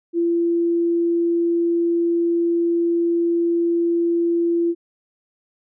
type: tone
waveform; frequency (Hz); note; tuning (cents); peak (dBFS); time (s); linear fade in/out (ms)
sine; 340; F4; -46; -16; 0.13-4.75; 50
effects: none

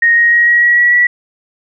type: tone with pitch steps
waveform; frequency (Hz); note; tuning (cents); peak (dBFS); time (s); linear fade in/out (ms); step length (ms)
sine; 1864.7 / 1877.7 / 1890.7 / 1903.9 / 1917.1 / 1930.5 / 1943.9; A#6 / A#6 / A#6 / A#6 / A#6 / B6 / B6; 0 / +12 / +24 / +36 / +48 / -40 / -28; -6; 0.02-1.07; 5; 150
effects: none

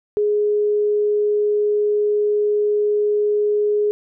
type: tone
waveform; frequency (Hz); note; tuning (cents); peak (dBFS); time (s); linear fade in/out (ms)
sine; 417.2; G#4; +8; -15; 0.17-3.91; 0
effects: none

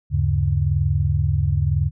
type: tone cluster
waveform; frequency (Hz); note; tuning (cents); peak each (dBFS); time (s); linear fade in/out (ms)
sine; 78 / 98.9 / 140.9; D#2 / G2 / C#3; +5 / +16 / +29; -21; 0.1-1.91; 50
effects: none

